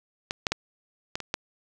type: clicks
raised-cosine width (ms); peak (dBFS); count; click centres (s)
0.2; -11 / -7 / -8 / -12 / -18 / -9; 6; 0.309 / 0.468 / 0.52 / 1.155 / 1.203 / 1.341
effects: none